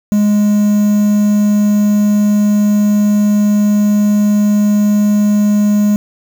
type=tone with quantisation; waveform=triangle; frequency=207.7 Hz; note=G#3; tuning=in tune; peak=-6 dBFS; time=0.12-5.96 s; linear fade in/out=0 ms; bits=5; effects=none